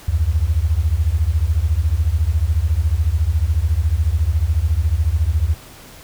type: beating tone pair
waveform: sine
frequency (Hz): 71.9 / 85.9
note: D2 / F2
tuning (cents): -36 / -28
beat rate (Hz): 14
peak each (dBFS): -17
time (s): 0.08-5.55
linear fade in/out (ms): 5
effects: pink hiss -41 dBFS RMS until 6.03 s